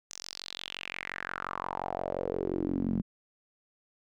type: tone with band-pass filter sweep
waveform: sawtooth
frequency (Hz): 45.72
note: F#1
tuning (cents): -20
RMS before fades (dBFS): -35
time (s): 0.1-3.02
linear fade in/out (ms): 10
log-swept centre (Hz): 6400 to 200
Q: 4.5
effects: none